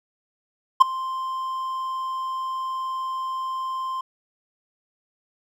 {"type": "tone with ADSR envelope", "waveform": "triangle", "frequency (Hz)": 1046.5, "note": "C6", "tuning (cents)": 0, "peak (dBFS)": -3, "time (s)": [0.8, 4.01], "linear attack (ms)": 16, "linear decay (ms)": 10, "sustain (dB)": -21, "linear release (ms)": 4, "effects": []}